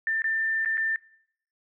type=tone with dropouts; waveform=sine; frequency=1788 Hz; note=A6; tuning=27 cents sharp; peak=-23 dBFS; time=0.07-0.96 s; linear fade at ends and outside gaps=1 ms; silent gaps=0.22-0.242 / 0.649-0.658 / 0.772-0.778 s; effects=noise-tail reverb RT60 0.7 s tail -23 dB re dry